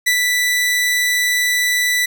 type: tone with ADSR envelope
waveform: sawtooth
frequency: 1975.5 Hz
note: B6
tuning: in tune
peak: -8 dBFS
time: 0.06-2.06 s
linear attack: 14 ms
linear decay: 78 ms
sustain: -3 dB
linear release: 8 ms
effects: none